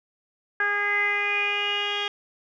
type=tone with low-pass filter sweep; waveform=10% pulse; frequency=409.2 Hz; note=G#4; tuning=26 cents flat; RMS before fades=-25 dBFS; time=0.6-2.08 s; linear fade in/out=2 ms; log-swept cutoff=1700 to 3400 Hz; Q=7.9; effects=none